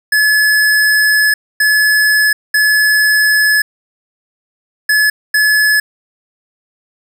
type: tone bursts at uneven times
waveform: square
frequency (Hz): 1711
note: A6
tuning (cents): -49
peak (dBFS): -9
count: 5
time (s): 0.12-1.34 / 1.6-2.33 / 2.54-3.62 / 4.89-5.1 / 5.34-5.8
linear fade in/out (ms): 5
effects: none